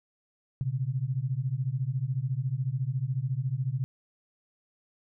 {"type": "beating tone pair", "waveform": "sine", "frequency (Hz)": [123.47, 137.47], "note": ["B2", "C#3"], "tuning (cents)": [0, -14], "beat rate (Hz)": 14, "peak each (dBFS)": -30, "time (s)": [0.61, 3.84], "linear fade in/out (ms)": 0, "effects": []}